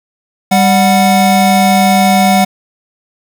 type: tone pair together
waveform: square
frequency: 196.4 / 737 Hz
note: G3 / F#5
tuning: +4 / -7 cents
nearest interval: octave + major seventh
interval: 2289 cents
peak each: -10 dBFS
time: 0.51-2.45 s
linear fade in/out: 10 ms
effects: 7-bit